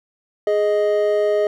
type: tone pair together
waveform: triangle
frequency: 416.6 / 623 Hz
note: G#4 / D#5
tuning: +5 / +2 cents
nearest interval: perfect fifth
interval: 697 cents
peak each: -16 dBFS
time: 0.47-1.47 s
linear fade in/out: 2 ms
effects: none